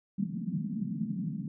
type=band-pass noise; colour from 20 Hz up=pink; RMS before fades=-34 dBFS; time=0.18-1.48 s; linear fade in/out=2 ms; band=160 to 230 Hz; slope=48 dB/octave; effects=none

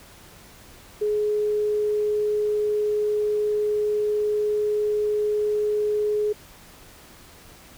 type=tone; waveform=sine; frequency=420.6 Hz; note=G#4; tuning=22 cents sharp; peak=-20 dBFS; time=1.01-6.33 s; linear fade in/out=10 ms; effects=pink hiss -48 dBFS RMS until 7.77 s

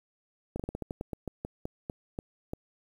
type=slowing click train; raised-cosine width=2 ms; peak=-21 dBFS; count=15; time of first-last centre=0.56-2.534 s; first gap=36 ms; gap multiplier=1.19; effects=9-bit

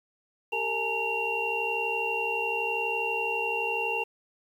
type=tone cluster; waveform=sine; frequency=395.1 / 456 / 842 / 914 / 2757 Hz; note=G4 / A#4 / G#5 / A#5 / F7; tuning=+14 / -38 / +24 / -34 / -23 cents; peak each=-38 / -33 / -34 / -36 / -29 dBFS; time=0.52-4.04 s; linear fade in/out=10 ms; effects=9-bit

